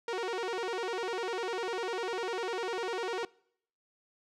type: tone with vibrato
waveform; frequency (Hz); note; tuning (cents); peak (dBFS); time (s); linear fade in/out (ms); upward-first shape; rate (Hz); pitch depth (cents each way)
sawtooth; 416.3; G#4; +4; -28; 0.08-3.25; 2; square; 10; 200
effects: noise-tail reverb RT60 0.7 s tail -24 dB re dry + low-pass 5000 Hz 12 dB/octave

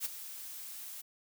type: noise with ADSR envelope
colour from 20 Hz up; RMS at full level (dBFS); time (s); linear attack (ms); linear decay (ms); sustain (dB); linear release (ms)
blue; -33; 0-1.02; 53; 15; -12; 15
effects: none

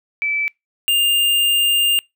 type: tone pair in turn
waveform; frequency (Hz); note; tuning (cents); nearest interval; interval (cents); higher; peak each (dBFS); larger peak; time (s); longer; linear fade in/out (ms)
sine / square; 2313 / 2805; D7 / F7; -27 / +7; minor third; 334; second; -17 / -14; second; 0.22-0.48 / 0.88-1.99; second; 0
effects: noise-tail reverb RT60 0.2 s tail -26 dB re dry

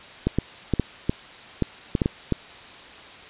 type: clicks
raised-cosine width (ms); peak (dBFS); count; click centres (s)
3; -7; 10; 0.27 / 0.386 / 0.737 / 0.797 / 1.095 / 1.623 / 1.952 / 2.018 / 2.059 / 2.323
effects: white hiss -43 dBFS RMS until 3.29 s + resampled to 8000 Hz

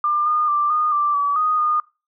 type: tone with pitch steps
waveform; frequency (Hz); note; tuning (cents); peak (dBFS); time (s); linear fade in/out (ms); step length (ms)
sine; 1195 / 1219 / 1179 / 1225 / 1176 / 1146 / 1242 / 1223; D6 / D#6 / D6 / D#6 / D6 / D6 / D#6 / D#6; +30 / -36 / +6 / -27 / +2 / -43 / -3 / -30; -16; 0.04-1.8; 2; 220
effects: noise-tail reverb RT60 0.3 s tail -23 dB re dry

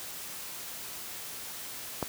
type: click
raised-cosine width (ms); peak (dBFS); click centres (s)
1; -15; 2.027
effects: white hiss -41 dBFS RMS until 2.08 s + high-pass 60 Hz 12 dB/octave

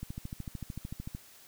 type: click train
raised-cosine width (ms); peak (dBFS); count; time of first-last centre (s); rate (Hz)
5; -26; 16; 0.03-1.149; 13.4
effects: white hiss -56 dBFS RMS until 1.47 s

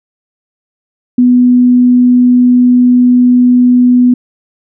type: tone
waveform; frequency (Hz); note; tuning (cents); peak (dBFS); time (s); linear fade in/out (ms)
sine; 247.4; B3; +3; -3; 1.18-4.14; 5
effects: none

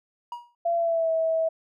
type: tone with exponential decay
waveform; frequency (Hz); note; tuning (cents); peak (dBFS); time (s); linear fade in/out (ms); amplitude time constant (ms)
triangle; 957; A#5; +45; -27; 0.32-0.55; 2; 49
type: tone with pitch glide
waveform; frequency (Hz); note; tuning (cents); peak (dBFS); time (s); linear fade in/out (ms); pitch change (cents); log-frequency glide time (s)
sine; 681 to 648.7; F5 to E5; -44 to -28; -21; 0.65-1.49; 10; -84; 0.75-1.11
effects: none

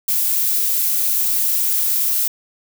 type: noise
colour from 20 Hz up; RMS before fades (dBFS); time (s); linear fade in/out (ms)
violet; -18; 0.08-2.28; 5
effects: none

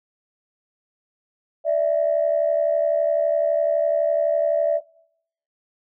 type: tone pair together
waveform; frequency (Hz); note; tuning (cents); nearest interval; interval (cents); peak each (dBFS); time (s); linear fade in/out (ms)
sine; 587.3 / 659.2; D5 / E5; 0 / 0; major second; 200; -19; 1.64-4.81; 50
effects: noise-tail reverb RT60 0.7 s tail -23 dB re dry + tanh soft clip ceiling -10 dBFS

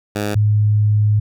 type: tone pair in turn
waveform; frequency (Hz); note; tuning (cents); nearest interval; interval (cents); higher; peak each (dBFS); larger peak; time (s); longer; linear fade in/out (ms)
10% pulse / sine; 103.83 / 105.4; G#2 / G#2; 0 / +26; unison; 26; second; -11; neither; 0.15-0.35 / 0.35-1.2; second; 10
effects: none

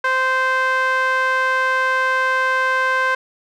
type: tone with band-pass filter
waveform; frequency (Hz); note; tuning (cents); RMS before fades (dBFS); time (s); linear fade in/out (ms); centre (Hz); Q
sawtooth; 520; C5; -11; -18; 0.04-3.15; 5; 1400; 3.2
effects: none

